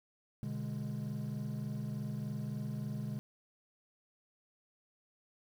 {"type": "chord", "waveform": "triangle", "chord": "G# diminished", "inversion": "first", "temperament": "equal", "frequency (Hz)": [123.47, 146.83, 207.7], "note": ["B2", "D3", "G#3"], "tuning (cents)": [0, 0, 0], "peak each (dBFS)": [-38, -38, -38], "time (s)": [0.43, 3.19], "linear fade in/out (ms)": 0, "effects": ["tanh soft clip ceiling -29 dBFS", "10-bit"]}